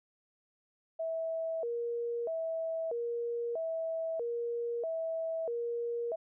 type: tone with vibrato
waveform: sine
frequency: 554.4 Hz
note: C#5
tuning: in tune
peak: -32 dBFS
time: 0.99-6.16 s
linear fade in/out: 10 ms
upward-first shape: square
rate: 0.78 Hz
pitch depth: 280 cents each way
effects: none